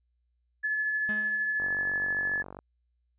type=tone with tremolo; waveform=sine; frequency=1718 Hz; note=A6; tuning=42 cents flat; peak=-25 dBFS; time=0.63-2.43 s; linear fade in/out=20 ms; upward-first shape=triangle; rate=13 Hz; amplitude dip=30%
type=tone with exponential decay; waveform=45% pulse; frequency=211.1 Hz; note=G#3; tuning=29 cents sharp; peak=-34 dBFS; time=1.09-1.69 s; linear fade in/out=0 ms; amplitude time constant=130 ms
type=click train; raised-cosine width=1 ms; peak=-28 dBFS; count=48; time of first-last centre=1.6-2.589 s; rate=47.5 Hz
effects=added 60 Hz sine -70 dBFS peak until 3.18 s + resampled to 8000 Hz